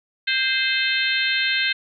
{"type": "harmonic tone with a mistuned harmonic", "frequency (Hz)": 520, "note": "C5", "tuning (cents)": -11, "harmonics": [3, 4, 5, 6, 7, 8], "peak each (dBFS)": [-24, -25, -26, -27, -27, -28], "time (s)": [0.27, 1.73], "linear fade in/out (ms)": 10, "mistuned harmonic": 3, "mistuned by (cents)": 29, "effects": []}